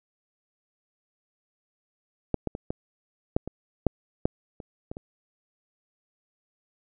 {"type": "clicks", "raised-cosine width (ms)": 2, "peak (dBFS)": [-10, -14, -20, -16, -8, -20, -6, -8, -26, -21, -24], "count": 11, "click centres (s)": [2.343, 2.473, 2.551, 2.705, 3.365, 3.476, 3.867, 4.255, 4.602, 4.915, 4.969], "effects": []}